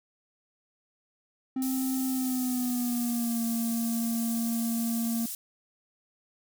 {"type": "tone with pitch glide", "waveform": "triangle", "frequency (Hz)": [261.6, 230.4], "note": ["C4", "A#3"], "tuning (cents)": [0, -20], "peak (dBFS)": -25, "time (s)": [1.56, 5.26], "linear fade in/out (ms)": 5, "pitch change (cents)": -220, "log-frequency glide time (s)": [2.09, 3.43]}
{"type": "high-pass noise", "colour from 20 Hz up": "pink", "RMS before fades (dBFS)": -37, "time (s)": [1.62, 5.35], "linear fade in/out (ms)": 2, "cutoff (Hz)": 8400, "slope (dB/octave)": 12}
{"effects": []}